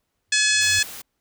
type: tone with exponential growth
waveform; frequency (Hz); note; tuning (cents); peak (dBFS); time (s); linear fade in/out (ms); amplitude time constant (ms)
sine; 94.1; F#2; +30; -30; 0.28-0.79; 0; 110
type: harmonic tone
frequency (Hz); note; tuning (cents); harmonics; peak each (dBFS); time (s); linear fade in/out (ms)
852; G#5; +44; 2 / 3 / 4 / 5 / 6 / 7 / 8 / 9 / 10; -22 / -24 / -25 / -26 / -27 / -27 / -28 / -29 / -29; 0.32-0.83; 5
type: noise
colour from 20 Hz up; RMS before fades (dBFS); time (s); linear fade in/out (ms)
white; -37; 0.61-1.02; 10
effects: pink hiss -75 dBFS RMS until 1.2 s